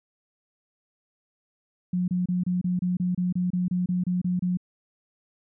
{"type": "tone bursts", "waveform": "sine", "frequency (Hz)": 179.9, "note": "F#3", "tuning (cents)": -48, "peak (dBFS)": -22, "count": 15, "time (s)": [1.93, 4.572], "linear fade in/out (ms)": 5, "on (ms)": 150, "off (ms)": 28, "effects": []}